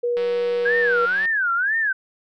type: tone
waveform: sine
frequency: 481.2 Hz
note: B4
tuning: 45 cents flat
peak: -19 dBFS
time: 0.03-1.06 s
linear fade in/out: 10 ms
type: click train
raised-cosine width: 0.3 ms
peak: -20 dBFS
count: 204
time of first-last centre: 0.17-1.256 s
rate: 187 Hz
type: tone with vibrato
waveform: sine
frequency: 1579 Hz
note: G6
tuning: 12 cents sharp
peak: -18 dBFS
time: 0.65-1.93 s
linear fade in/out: 10 ms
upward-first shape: sine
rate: 2 Hz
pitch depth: 250 cents each way
effects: none